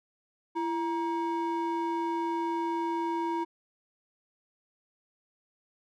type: ring-modulated tone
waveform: triangle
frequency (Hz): 640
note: D#5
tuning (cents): +49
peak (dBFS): -23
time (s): 0.55-3.45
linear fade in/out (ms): 20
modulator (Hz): 304
effects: none